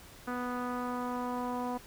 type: tone with low-pass filter sweep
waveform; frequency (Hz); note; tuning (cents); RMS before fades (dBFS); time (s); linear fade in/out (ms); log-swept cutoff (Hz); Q
sawtooth; 246.9; B3; 0; -35; 0.27-1.78; 10; 1400 to 920; 3.3
effects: pink hiss -53 dBFS RMS until 1.86 s